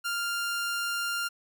sawtooth tone, 1396.9 Hz, F6, in tune, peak -25 dBFS, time 0.04-1.29 s, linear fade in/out 20 ms, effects none

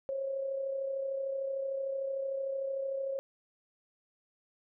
sine tone with amplitude modulation, 542 Hz, C#5, 39 cents flat, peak -30 dBFS, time 0.09-3.19 s, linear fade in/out 0 ms, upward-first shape sine, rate 33.3 Hz, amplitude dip 45%, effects none

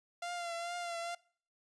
sawtooth tone with vibrato, 690 Hz, F5, 21 cents flat, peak -34 dBFS, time 0.22-1.15 s, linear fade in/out 5 ms, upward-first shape triangle, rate 2.3 Hz, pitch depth 41 cents each way, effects noise-tail reverb RT60 0.5 s tail -23 dB re dry + resampled to 22050 Hz

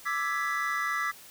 triangle chord, E dominant seventh, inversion third, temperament equal with one note detuned, 1174.7 / 1318.5 / 1675.7 / 1975.5 Hz, D6 / E6 / G#6 / B6, 0 / 0 / +15 / 0 cents, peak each -31 / -32 / -33 / -30 dBFS, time 0.05-1.12 s, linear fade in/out 20 ms, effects white hiss -50 dBFS RMS until 1.3 s

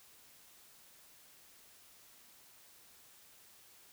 silence, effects white hiss -61 dBFS RMS until 3.92 s

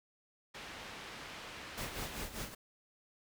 white low-pass noise, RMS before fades -48 dBFS, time 0.54-2.18 s, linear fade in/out 10 ms, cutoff 3000 Hz, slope 12 dB/octave
pink noise with tremolo, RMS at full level -40 dBFS, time 1.77-2.55 s, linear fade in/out 10 ms, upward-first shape sine, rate 5.1 Hz, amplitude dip 70%
effects none

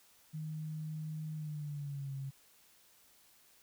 sine tone with pitch glide, 155.56 to 136.21 Hz, D#3 to C#3, 0 to -30 cents, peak -38 dBFS, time 0.33-2.31 s, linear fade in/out 20 ms, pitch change -230 cents, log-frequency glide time 1.34-2.14 s, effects white hiss -65 dBFS RMS until 3.62 s

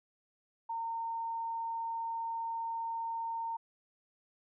sine tone, 915 Hz, A#5, 32 cents flat, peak -34 dBFS, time 0.69-3.57 s, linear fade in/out 10 ms, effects none

